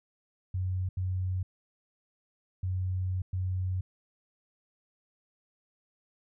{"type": "tone bursts at uneven times", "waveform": "sine", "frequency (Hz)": 92.5, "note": "F#2", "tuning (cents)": 0, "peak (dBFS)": -28, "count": 4, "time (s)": [[0.54, 0.89], [0.97, 1.43], [2.63, 3.22], [3.33, 3.81]], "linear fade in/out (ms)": 5, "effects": []}